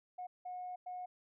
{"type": "tone bursts at uneven times", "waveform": "sine", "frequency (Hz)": 726, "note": "F#5", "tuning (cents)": -33, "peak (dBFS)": -40, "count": 3, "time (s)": [[0.18, 0.27], [0.45, 0.76], [0.86, 1.06]], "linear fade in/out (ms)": 10, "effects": ["tanh soft clip ceiling -36 dBFS"]}